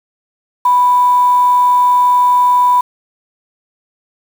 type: tone with quantisation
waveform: sine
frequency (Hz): 987.8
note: B5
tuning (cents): 0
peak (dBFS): -7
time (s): 0.65-2.81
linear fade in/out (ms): 5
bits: 5
effects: none